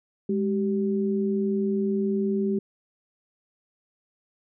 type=tone pair together; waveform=sine; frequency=205.8 / 386.8 Hz; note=G#3 / G4; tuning=-16 / -23 cents; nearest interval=major seventh; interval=1093 cents; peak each=-24 / -26 dBFS; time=0.29-2.59 s; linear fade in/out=5 ms; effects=none